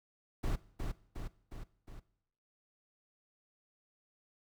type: noise with echo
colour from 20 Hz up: brown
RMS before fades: -33 dBFS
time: 0.43-0.56 s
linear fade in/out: 10 ms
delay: 360 ms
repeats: 4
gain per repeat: -4 dB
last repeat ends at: 2 s
effects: noise-tail reverb RT60 0.7 s tail -19 dB re dry